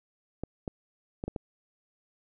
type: clicks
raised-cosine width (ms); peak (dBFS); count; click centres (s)
2; -20; 5; 0.436 / 0.678 / 1.239 / 1.28 / 1.362
effects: none

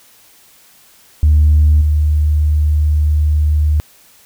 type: tone with level steps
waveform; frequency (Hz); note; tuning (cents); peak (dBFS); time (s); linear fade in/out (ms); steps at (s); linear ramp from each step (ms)
sine; 75.6; D#2; -49; -5 / -9; 1.23-3.8; 0; 1.81; 5
effects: tanh soft clip ceiling -3 dBFS + white hiss -47 dBFS RMS until 4.25 s

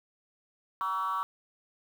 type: tone with frequency modulation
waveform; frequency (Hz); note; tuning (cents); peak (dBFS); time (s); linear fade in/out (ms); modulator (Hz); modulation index
sine; 1137; C#6; +44; -27; 0.81-1.23; 0; 189; 0.94
effects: tanh soft clip ceiling -25 dBFS + 9-bit

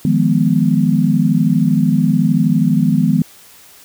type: chord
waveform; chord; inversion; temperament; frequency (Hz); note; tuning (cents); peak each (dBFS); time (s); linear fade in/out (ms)
sine; F half-diminished seventh; third; equal; 155.56 / 174.61 / 207.7 / 246.9; Eb3 / F3 / Ab3 / Cb4; 0 / 0 / 0 / 0; -16; 0.05-3.22; 2
effects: white hiss -43 dBFS RMS until 3.84 s

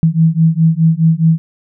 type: beating tone pair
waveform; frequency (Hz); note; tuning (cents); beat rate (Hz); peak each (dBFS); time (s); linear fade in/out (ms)
sine; 160 / 164.8; D#3 / E3; +49 / 0; 4.8; -11; 0.03-1.38; 0
effects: none

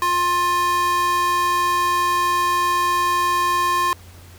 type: tone with high-pass filter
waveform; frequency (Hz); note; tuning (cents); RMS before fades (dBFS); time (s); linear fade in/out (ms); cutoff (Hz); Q
square; 352.8; F4; +18; -19; 0.02-3.93; 0; 910; 3.5
effects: added 88 Hz sine -42 dBFS peak until 4.38 s + pink hiss -47 dBFS RMS until 4.38 s

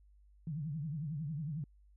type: tone with vibrato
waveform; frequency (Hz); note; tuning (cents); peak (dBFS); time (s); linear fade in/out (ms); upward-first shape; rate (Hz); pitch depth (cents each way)
sine; 151.6; D#3; -45; -36; 0.47-1.64; 2; triangle; 11; 210
effects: added 50 Hz sine -60 dBFS peak until 1.96 s

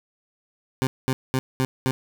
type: tone bursts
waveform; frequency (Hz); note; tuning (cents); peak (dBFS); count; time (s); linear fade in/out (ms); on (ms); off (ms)
20% pulse; 130.81; C3; 0; -15; 5; 0.82-1.91; 0; 50; 210
effects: none

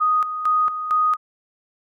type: tone with tremolo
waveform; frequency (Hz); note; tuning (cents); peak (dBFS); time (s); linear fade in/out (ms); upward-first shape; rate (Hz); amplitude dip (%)
sine; 1244.5; D#6; 0; -15; 0-1.17; 20; square; 2.2; 65
effects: none

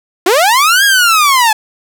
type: linear two-way sweep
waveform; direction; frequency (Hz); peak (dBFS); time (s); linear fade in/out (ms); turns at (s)
sawtooth; up then down; 329.6 to 1661.2 to 841; -3; 0.26-1.53; 5; 0.84
effects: none

